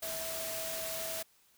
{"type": "tone in noise", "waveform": "sine", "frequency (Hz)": 650, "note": "E5", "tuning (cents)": -24, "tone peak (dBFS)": -41, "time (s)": [0.02, 1.23], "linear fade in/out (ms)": 10, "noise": "white", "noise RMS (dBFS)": -39, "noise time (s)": [0.02, 1.23], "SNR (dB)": -5, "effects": ["white hiss -67 dBFS RMS until 1.57 s"]}